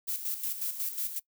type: noise with tremolo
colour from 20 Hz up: violet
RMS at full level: -32 dBFS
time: 0.07-1.2 s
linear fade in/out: 20 ms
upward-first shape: square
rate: 5.5 Hz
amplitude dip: 60%
effects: noise-tail reverb RT60 0.1 s tail -22 dB re dry